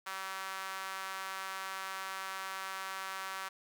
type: tone with high-pass filter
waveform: sawtooth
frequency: 191.2 Hz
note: G3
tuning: 43 cents flat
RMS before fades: -41 dBFS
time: 0.06-3.49 s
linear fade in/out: 10 ms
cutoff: 1200 Hz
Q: 2
effects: none